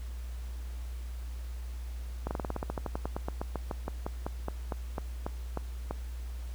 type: slowing click train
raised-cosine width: 1 ms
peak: -19 dBFS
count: 27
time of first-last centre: 2.27-5.91 s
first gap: 39 ms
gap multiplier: 1.09
effects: added 60 Hz sine -36 dBFS peak until 6.54 s + pink hiss -55 dBFS RMS until 6.54 s